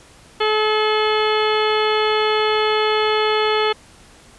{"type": "harmonic tone", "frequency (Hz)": 430, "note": "A4", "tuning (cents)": -40, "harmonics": [1, 2, 3, 4, 5, 6, 7, 8, 10], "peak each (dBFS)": [-18, -23, -23, -29, -27, -31, -27, -28, -32], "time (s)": [0.4, 3.73], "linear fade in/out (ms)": 10, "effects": ["pink hiss -47 dBFS RMS until 4.38 s", "resampled to 24000 Hz"]}